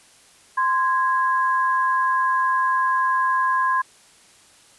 sine tone pair together, 1039.4 / 1650 Hz, C6 / G#6, -12 / -12 cents, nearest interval minor sixth, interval 800 cents, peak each -18 / -24 dBFS, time 0.57-3.82 s, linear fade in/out 10 ms, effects white hiss -52 dBFS RMS until 4.78 s + resampled to 24000 Hz

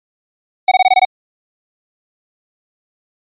square tone bursts, 749 Hz, F#5, 21 cents sharp, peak -7 dBFS, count 7, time 0.68-1.051 s, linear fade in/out 5 ms, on 35 ms, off 21 ms, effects resampled to 8000 Hz

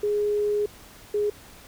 sine tone pair in turn, 415.5 / 415.5 Hz, G#4 / G#4, +1 / +1 cents, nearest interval unison, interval 0 cents, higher neither, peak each -21 dBFS, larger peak neither, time 0.03-0.66 / 1.14-1.3 s, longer first, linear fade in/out 5 ms, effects pink hiss -48 dBFS RMS until 1.67 s

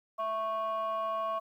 sine tone pair together, 660.8 / 1104 Hz, E5 / C#6, +4 / -7 cents, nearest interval major sixth, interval 889 cents, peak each -32 / -30 dBFS, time 0.18-1.4 s, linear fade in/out 20 ms, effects tanh soft clip ceiling -27 dBFS + 11-bit

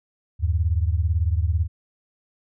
sine beating tone pair, 77.78 / 95.78 Hz, D#2 / G2, 0 / -40 cents, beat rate 18 Hz, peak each -20 / -23 dBFS, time 0.39-1.68 s, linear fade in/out 50 ms, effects none

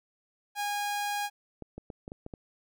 sawtooth tone, 820 Hz, G#5, 22 cents flat, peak -26 dBFS, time 0.55-1.3 s, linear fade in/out 50 ms
clicks, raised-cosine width 2 ms, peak -27 dBFS, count 7, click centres 1.623 / 1.78 / 1.902 / 2.079 / 2.119 / 2.264 / 2.338 s
effects none

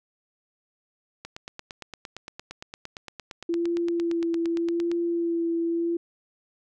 click train, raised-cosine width 0.2 ms, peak -20 dBFS, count 33, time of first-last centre 1.25-4.916 s, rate 8.73 Hz
sine tone with vibrato, 338.1 Hz, E4, 44 cents sharp, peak -23 dBFS, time 3.49-5.97 s, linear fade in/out 5 ms, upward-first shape sine, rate 0.85 Hz, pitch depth 19 cents each way
effects none

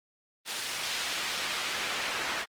pink noise with band-pass filter sweep, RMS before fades -33 dBFS, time 0.45-2.46 s, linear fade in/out 50 ms, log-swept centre 4100 to 1900 Hz, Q 0.76, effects Opus 24 kbps

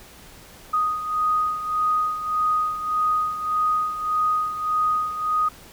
sine beating tone pair, 1244.5 / 1246.2 Hz, D#6 / D#6, 0 / +2 cents, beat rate 1.7 Hz, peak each -21 / -27 dBFS, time 0.73-5.49 s, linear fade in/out 10 ms, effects pink hiss -46 dBFS RMS until 5.72 s

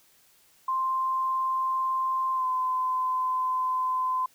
sine tone with pitch glide, 1047 to 1025.5 Hz, C6 to C6, +1 to -35 cents, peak -24 dBFS, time 0.68-4.26 s, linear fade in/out 5 ms, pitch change -36 cents, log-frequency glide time 2.34-2.46 s, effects white hiss -61 dBFS RMS until 4.34 s

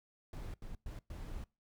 brown noise bursts at uneven times, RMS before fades -44 dBFS, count 4, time 0.33-0.54 / 0.62-0.75 / 0.86-0.99 / 1.1-1.44 s, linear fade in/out 2 ms, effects noise-tail reverb RT60 0.3 s tail -24 dB re dry

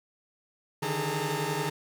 sawtooth tone cluster, 146.6 / 158.2 / 407 / 429.7 / 913 Hz, D3 / D#3 / G#4 / A4 / A#5, -3 / +29 / -35 / -41 / -36 cents, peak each -31 dBFS, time 0.82-1.7 s, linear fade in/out 10 ms, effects none

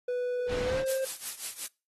triangle tone with pitch glide, 493.9 to 529.3 Hz, B4 to C5, 0 to +20 cents, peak -26 dBFS, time 0.08-1.05 s, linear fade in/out 5 ms, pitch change +120 cents, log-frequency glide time 0.63-0.78 s
pink low-pass noise, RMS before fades -37 dBFS, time 0.47-0.85 s, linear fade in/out 50 ms, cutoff 4700 Hz, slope 12 dB/octave
blue noise with tremolo, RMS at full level -32 dBFS, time 0.87-1.67 s, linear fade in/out 10 ms, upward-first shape triangle, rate 5.5 Hz, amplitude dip 90%
effects noise-tail reverb RT60 0.3 s tail -25 dB re dry + AAC 32 kbps

